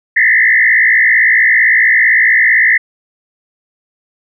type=tone with frequency modulation; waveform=sine; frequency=1920 Hz; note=B6; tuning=49 cents flat; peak=-6 dBFS; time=0.16-2.78 s; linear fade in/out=10 ms; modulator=57.8 Hz; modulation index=2.9; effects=none